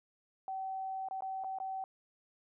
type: tone with dropouts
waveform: sine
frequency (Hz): 765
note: G5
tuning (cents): -42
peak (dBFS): -36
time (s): 0.48-1.84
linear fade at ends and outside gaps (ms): 1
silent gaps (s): 1.086-1.11 / 1.207-1.222 / 1.438-1.444 / 1.586-1.601
effects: none